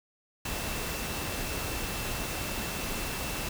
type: tone in noise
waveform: sine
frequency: 2674 Hz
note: E7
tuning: 24 cents sharp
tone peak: -43 dBFS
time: 0.45-3.49 s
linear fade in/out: 5 ms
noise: pink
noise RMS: -34 dBFS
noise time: 0.45-3.49 s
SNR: -12 dB
effects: none